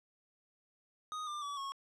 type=tone with pitch steps; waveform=square; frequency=1244.5 / 1193.1 / 1143.9 / 1096.6 Hz; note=D#6 / D6 / D6 / C#6; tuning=0 / +27 / -46 / -19 cents; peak=-39 dBFS; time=1.12-1.72 s; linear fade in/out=0 ms; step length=150 ms; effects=low-pass 7000 Hz 12 dB/octave